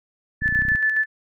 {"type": "tone with tremolo", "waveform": "sine", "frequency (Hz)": 1745, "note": "A6", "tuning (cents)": -15, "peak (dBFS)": -16, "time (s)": [0.41, 1.06], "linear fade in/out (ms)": 50, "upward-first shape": "square", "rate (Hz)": 7.2, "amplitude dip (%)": 40}
{"type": "clicks", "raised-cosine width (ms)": 5, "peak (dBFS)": -18, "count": 11, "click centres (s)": [0.421, 0.459, 0.49, 0.525, 0.558, 0.591, 0.622, 0.652, 0.684, 0.719, 0.75]}
{"effects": []}